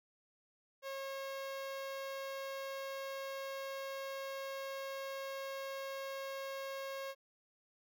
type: tone with notch filter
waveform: sawtooth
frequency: 543 Hz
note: C#5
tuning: 36 cents flat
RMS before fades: -43 dBFS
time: 0.82-7.15 s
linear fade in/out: 50 ms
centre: 8500 Hz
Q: 1.5
effects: none